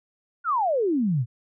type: exponential sweep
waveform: sine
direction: down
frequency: 1474 to 110 Hz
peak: -20 dBFS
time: 0.44-1.26 s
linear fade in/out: 50 ms
effects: none